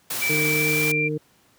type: noise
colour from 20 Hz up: white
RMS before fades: -28 dBFS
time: 0.1-0.92 s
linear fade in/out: 5 ms
type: tone with pitch glide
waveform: sine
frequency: 2322 to 2368 Hz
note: D7 to D7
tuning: -20 to +14 cents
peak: -21 dBFS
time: 0.21-1.09 s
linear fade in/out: 20 ms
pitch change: +34 cents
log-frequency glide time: 0.48-0.97 s
type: harmonic tone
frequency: 152.4 Hz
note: D#3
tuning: 36 cents flat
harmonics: 1 / 2 / 3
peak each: -27 / -29 / -27 dBFS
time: 0.29-1.18 s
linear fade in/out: 10 ms
effects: pink hiss -59 dBFS RMS until 1.58 s + high-pass 100 Hz 12 dB/octave